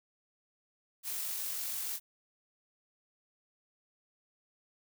blue noise with amplitude modulation, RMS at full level -36 dBFS, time 1.03-2 s, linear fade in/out 50 ms, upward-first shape sine, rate 46.7 Hz, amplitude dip 25%, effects none

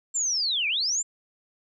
sine linear two-way sweep, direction down then up, 7459 to 2278 to 7459 Hz, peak -23 dBFS, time 0.14-1.03 s, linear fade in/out 20 ms, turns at 0.68 s, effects none

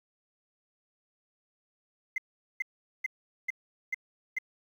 sine tone bursts, 2066 Hz, C7, 22 cents flat, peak -26 dBFS, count 6, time 2.16-4.386 s, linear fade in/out 5 ms, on 21 ms, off 420 ms, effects tanh soft clip ceiling -24 dBFS + 10-bit

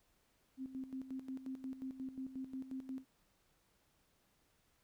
sine tone with tremolo, 262.9 Hz, C4, 8 cents sharp, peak -40 dBFS, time 0.57-3.05 s, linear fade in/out 50 ms, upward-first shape square, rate 5.6 Hz, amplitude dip 70%, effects pink hiss -75 dBFS RMS until 4.83 s

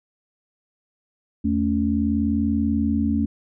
sine tone cluster, 81.3 / 219.9 / 280.3 Hz, E2 / A3 / C#4, -23 / -1 / +19 cents, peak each -26 / -21 / -23 dBFS, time 1.44-3.26 s, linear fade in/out 10 ms, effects none

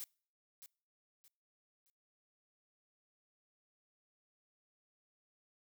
blue noise with echo, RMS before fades -44 dBFS, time 0-0.04 s, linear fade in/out 0 ms, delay 620 ms, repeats 3, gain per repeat -10 dB, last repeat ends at 1.9 s, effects noise-tail reverb RT60 0.5 s tail -25 dB re dry

